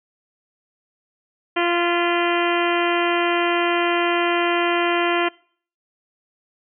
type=harmonic tone with a mistuned harmonic; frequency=346.3 Hz; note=F4; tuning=15 cents flat; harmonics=1 / 2 / 3 / 4 / 5 / 6 / 7 / 8 / 9; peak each=-21 / -24 / -26 / -27 / -28 / -29 / -29 / -30 / -31 dBFS; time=1.56-5.29 s; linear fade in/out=10 ms; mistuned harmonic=6; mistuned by=-37 cents; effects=noise-tail reverb RT60 0.5 s tail -24 dB re dry